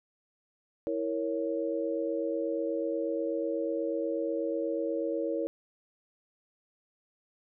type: chord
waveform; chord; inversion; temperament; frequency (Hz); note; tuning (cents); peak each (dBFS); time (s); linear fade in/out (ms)
sine; A# diminished; second; equal with one note detuned; 327.9 / 466.2 / 554.4; E4 / A#4 / C#5; -9 / 0 / 0; -33; 0.87-5.47; 0
effects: none